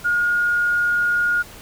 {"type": "tone", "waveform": "sine", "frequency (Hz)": 1430, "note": "F6", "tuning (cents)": 41, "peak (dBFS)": -16, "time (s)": [0.04, 1.43], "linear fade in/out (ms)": 20, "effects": ["pink hiss -41 dBFS RMS until 1.61 s"]}